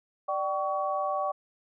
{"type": "tone cluster", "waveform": "sine", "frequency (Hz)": [592, 768, 1126], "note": ["D5", "G5", "C#6"], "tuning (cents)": [14, -36, 27], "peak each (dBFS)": -31, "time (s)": [0.28, 1.32], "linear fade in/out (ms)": 10, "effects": []}